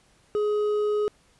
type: tone with hard clipping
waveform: triangle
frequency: 419.3 Hz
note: G#4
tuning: 17 cents sharp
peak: -23 dBFS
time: 0.35-1.08 s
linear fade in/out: 0 ms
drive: 8 dB
effects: pink hiss -61 dBFS RMS until 1.39 s + resampled to 24000 Hz